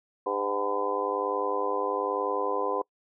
harmonic tone with a mistuned harmonic, 101.1 Hz, G#2, 46 cents flat, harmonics 3 / 4 / 5 / 6 / 7 / 8 / 9 / 10, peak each -39 / -32 / -31 / -40 / -36 / -40 / -38 / -31 dBFS, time 0.26-2.82 s, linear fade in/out 5 ms, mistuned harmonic 7, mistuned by +73 cents, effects noise-tail reverb RT60 0.1 s tail -26 dB re dry

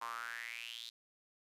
sawtooth tone with high-pass filter sweep, 116.54 Hz, A#2, in tune, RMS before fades -45 dBFS, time 0.01-0.9 s, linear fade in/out 10 ms, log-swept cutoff 1000 to 4000 Hz, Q 6.7, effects resampled to 32000 Hz

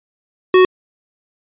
square tone, 370 Hz, F#4, in tune, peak -7 dBFS, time 0.54-0.65 s, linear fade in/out 2 ms, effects resampled to 8000 Hz

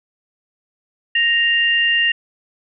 sine tone pair together, 1864.7 / 2794 Hz, A#6 / F7, 0 / 0 cents, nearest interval perfect fifth, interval 700 cents, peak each -16 dBFS, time 1.15-2.12 s, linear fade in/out 5 ms, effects none

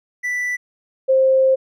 triangle / sine tone pair in turn, 1975.5 / 527.8 Hz, B6 / C5, 0 / +15 cents, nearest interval octave + major seventh, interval 2285 cents, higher first, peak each -18 / -11 dBFS, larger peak second, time 0.23-0.57 / 1.08-1.56 s, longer second, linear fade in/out 20 ms, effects none

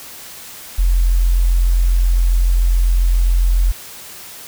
sine tone, 43.65 Hz, F1, in tune, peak -10 dBFS, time 0.78-3.72 s, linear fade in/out 10 ms, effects white hiss -35 dBFS RMS until 4.47 s

